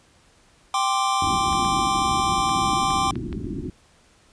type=chord; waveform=square; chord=G suspended fourth; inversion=none; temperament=equal; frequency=784 / 1046.5 / 1174.7 Hz; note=G5 / C6 / D6; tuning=0 / 0 / 0 cents; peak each=-25 dBFS; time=0.74-3.11 s; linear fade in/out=2 ms
type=low-pass noise; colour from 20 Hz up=white; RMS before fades=-30 dBFS; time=1.22-3.7 s; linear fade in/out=2 ms; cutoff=370 Hz; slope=96 dB/octave
type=clicks; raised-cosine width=0.3 ms; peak=-23 dBFS; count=7; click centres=1.529 / 1.649 / 2.493 / 2.905 / 3.108 / 3.156 / 3.328 s
effects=pink hiss -57 dBFS RMS until 4.32 s + resampled to 22050 Hz